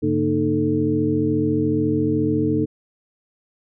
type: tone cluster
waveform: sine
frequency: 100.1 / 142.4 / 231.7 / 305.8 / 440 Hz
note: G2 / C#3 / A#3 / D#4 / A4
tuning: +37 / +47 / -10 / -30 / 0 cents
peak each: -27 / -26 / -25 / -20 / -24 dBFS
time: 0.02-2.66 s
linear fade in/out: 20 ms
effects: none